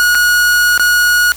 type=tone with dropouts; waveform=45% pulse; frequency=1451 Hz; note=F#6; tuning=34 cents flat; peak=-8 dBFS; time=0-1.32 s; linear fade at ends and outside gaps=0 ms; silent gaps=0.148-0.152 / 0.777-0.796 s; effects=added 60 Hz sine -36 dBFS peak until 1.36 s + white hiss -33 dBFS RMS until 1.36 s